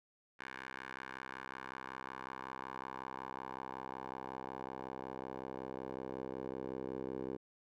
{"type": "tone with band-pass filter sweep", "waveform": "10% pulse", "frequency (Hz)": 65.41, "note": "C2", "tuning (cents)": 0, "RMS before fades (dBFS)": -45, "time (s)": [0.39, 7.37], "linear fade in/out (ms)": 10, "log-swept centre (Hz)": [1700, 430], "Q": 2, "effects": []}